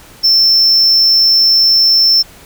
triangle tone, 5350 Hz, E8, 25 cents sharp, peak -5 dBFS, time 0.23-2.23 s, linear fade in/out 20 ms, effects pink hiss -39 dBFS RMS until 2.45 s

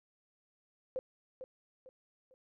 sine tone with echo, 517 Hz, C5, 21 cents flat, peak -33 dBFS, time 0.96-0.99 s, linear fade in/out 0 ms, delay 450 ms, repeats 3, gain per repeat -9 dB, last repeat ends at 2.34 s, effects none

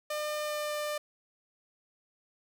sawtooth tone with pitch glide, 602 to 597.2 Hz, D5 to D5, +43 to +29 cents, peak -28 dBFS, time 0.1-0.98 s, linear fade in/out 5 ms, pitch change -14 cents, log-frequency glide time 0.42-0.75 s, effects none

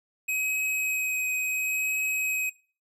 square tone with vibrato, 2532 Hz, D#7, 30 cents sharp, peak -26 dBFS, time 0.28-2.5 s, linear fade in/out 10 ms, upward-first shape triangle, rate 0.72 Hz, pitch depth 11 cents each way, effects noise-tail reverb RT60 0.4 s tail -22 dB re dry

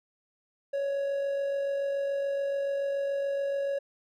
triangle tone with amplitude modulation, 557 Hz, C#5, 8 cents sharp, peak -24 dBFS, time 0.73-3.79 s, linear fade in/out 10 ms, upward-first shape sine, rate 47 Hz, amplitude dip 30%, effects none

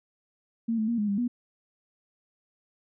sine tone with pitch steps, 228.7 / 217.7 / 234.6 / 208.7 / 200.2 / 242.6 Hz, A#3 / A3 / A#3 / G#3 / G3 / B3, -33 / -18 / +11 / +9 / +37 / -31 cents, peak -24 dBFS, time 0.68-1.28 s, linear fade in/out 10 ms, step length 100 ms, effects none

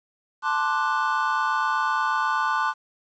triangle chord, D dominant seventh, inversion second, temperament equal, 880 / 1046.5 / 1174.7 / 1480 Hz, A5 / C6 / D6 / F#6, 0 / 0 / 0 / 0 cents, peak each -25 dBFS, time 0.42-2.74 s, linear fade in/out 50 ms, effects resampled to 16000 Hz + 9-bit

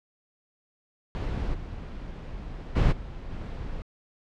brown noise with level steps, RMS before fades -29 / -37 / -20 / -38 / -35 dBFS, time 1.15-3.82 s, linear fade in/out 0 ms, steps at 1.53 / 2.75 / 2.91 / 3.3 s, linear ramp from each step 20 ms, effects low-pass 4000 Hz 12 dB/octave

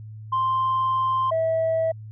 sine tone pair in turn, 1046.5 / 649.4 Hz, C6 / E5, 0 / -26 cents, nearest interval minor sixth, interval 826 cents, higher first, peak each -18 dBFS, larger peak neither, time 0.32-1.31 / 1.31-1.92 s, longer first, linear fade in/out 10 ms, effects tanh soft clip ceiling -17 dBFS + added 108 Hz sine -36 dBFS peak until 2.11 s

